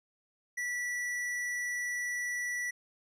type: tone with hard clipping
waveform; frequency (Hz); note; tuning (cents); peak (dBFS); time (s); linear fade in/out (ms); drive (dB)
sine; 1955; B6; -18; -34; 0.57-2.71; 10; 10
effects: none